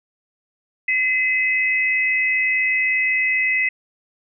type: tone pair together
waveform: sine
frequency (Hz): 2037 / 2562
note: C7 / E7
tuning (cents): -47 / -50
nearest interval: major third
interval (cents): 397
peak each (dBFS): -18 / -21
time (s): 0.88-3.69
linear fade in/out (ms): 5
effects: none